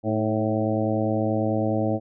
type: harmonic tone with a mistuned harmonic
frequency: 109.4 Hz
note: A2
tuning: 9 cents flat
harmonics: 1 / 2 / 3 / 4 / 5 / 6 / 7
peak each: -27 / -27 / -27 / -33 / -28 / -30 / -33 dBFS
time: 0.03-2 s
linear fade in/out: 50 ms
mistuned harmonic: 3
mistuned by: -49 cents
effects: none